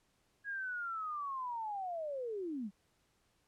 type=linear sweep; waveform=sine; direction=down; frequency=1660 to 184 Hz; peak=-37 dBFS; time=0.44-2.71 s; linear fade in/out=50 ms; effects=pink hiss -75 dBFS RMS until 3.47 s + low-pass 11000 Hz 12 dB/octave